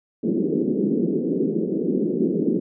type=band-pass noise; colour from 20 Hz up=white; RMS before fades=-22 dBFS; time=0.23-2.6 s; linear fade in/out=10 ms; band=170 to 420 Hz; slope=48 dB/octave; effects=none